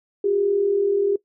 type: tone pair together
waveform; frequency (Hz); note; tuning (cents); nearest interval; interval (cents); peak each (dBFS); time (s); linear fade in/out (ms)
sine; 362.5 / 403.1; F#4 / G4; -35 / +48; major second; 183; -25 / -18; 0.24-1.16; 5
effects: noise-tail reverb RT60 0.1 s tail -19 dB re dry